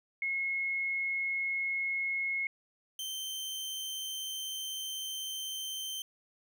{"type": "tone pair in turn", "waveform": ["sine", "sawtooth"], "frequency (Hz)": [2170, 3112], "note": ["C#7", "G7"], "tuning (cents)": [-37, -13], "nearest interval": "tritone", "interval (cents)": 624, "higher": "second", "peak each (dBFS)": [-30, -33], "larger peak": "first", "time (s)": [[0.22, 2.47], [2.99, 6.02]], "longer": "second", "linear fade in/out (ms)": 2, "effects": []}